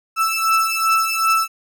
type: beating tone pair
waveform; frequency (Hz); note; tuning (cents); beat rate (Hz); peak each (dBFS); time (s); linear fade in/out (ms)
35% pulse; 1318.5 / 1321.1; E6 / E6; 0 / +3; 2.6; -17; 0.16-1.48; 50
effects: none